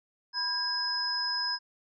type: tone cluster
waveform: sine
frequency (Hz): 983 / 1618 / 5090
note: B5 / G#6 / D#8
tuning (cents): -8 / -46 / +39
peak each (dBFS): -37 / -36 / -29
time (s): 0.33-1.59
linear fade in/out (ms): 50
effects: none